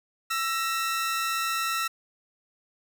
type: tone pair together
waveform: sawtooth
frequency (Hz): 1332 / 1883.7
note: E6 / A#6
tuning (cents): +18 / +18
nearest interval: tritone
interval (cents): 600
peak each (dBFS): -23 / -30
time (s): 0.3-1.88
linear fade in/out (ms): 10
effects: none